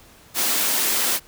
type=high-pass noise; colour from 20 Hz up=white; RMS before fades=-21 dBFS; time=0.34-1.2 s; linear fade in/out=50 ms; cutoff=190 Hz; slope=96 dB/octave; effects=pink hiss -50 dBFS RMS until 1.27 s